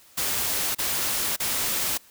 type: noise bursts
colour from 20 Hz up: white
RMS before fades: -26 dBFS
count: 3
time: 0.17-1.978 s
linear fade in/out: 10 ms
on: 580 ms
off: 34 ms
effects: white hiss -54 dBFS RMS until 2.1 s